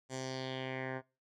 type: tone with low-pass filter sweep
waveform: 10% pulse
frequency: 130.81 Hz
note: C3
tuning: in tune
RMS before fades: -40 dBFS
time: 0.09-1.02 s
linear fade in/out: 50 ms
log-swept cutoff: 7700 to 1400 Hz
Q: 3
effects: noise-tail reverb RT60 0.3 s tail -22 dB re dry